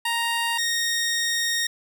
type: tone pair in turn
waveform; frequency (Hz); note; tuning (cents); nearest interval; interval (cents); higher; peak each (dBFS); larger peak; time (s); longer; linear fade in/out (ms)
15% pulse; 932.3 / 1859.9; A#5 / A#6; 0 / -4; octave; 1196; second; -16; neither; 0.05-0.58 / 0.58-1.67; second; 5
effects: none